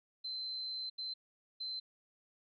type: tone bursts at uneven times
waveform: sine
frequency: 4082 Hz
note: C8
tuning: 44 cents flat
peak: -38 dBFS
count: 3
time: 0.24-0.9 / 0.98-1.14 / 1.6-1.8 s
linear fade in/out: 10 ms
effects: none